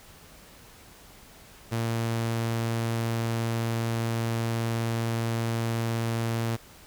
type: tone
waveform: sawtooth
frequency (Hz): 114.9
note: A#2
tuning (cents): -25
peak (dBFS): -22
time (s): 1.71-6.57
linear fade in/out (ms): 20
effects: pink hiss -51 dBFS RMS until 6.86 s